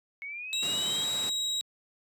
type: linear sweep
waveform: sine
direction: up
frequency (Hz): 2190 to 3287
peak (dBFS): -36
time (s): 0.22-1.04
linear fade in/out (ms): 0
type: tone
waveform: 35% pulse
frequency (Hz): 3831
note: A#7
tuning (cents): +47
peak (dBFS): -26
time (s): 0.53-1.61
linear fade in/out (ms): 0
type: noise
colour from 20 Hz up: pink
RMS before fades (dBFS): -39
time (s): 0.62-1.3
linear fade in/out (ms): 10
effects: high-pass 150 Hz 12 dB/octave + resampled to 32000 Hz